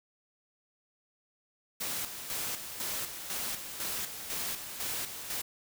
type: noise with tremolo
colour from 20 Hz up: white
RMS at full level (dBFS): -35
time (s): 1.8-5.42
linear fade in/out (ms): 10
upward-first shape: square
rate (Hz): 2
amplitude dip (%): 55
effects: none